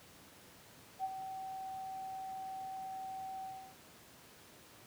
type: tone with ADSR envelope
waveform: sine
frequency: 764 Hz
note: G5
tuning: 45 cents flat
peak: -32 dBFS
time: 0.99-3.76 s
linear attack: 51 ms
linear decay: 36 ms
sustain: -9 dB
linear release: 330 ms
effects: pink hiss -58 dBFS RMS until 4.86 s + high-pass 100 Hz 12 dB/octave